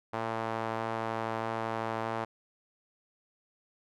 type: tone with band-pass filter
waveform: sawtooth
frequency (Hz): 112.7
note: A2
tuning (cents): +42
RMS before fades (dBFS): -34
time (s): 0.13-2.25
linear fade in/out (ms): 10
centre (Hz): 900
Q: 1.3
effects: none